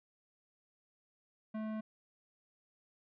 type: tone with tanh clipping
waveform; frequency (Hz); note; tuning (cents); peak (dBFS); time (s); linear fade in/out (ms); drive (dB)
sine; 217.3; A3; -21; -39; 1.54-1.81; 10; 16
effects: none